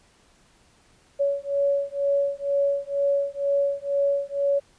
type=beating tone pair; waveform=sine; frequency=561 / 563.1 Hz; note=C#5 / C#5; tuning=+21 / +27 cents; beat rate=2.1 Hz; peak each=-24 / -24 dBFS; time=1.19-4.6 s; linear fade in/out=20 ms; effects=pink hiss -59 dBFS RMS until 4.78 s + resampled to 22050 Hz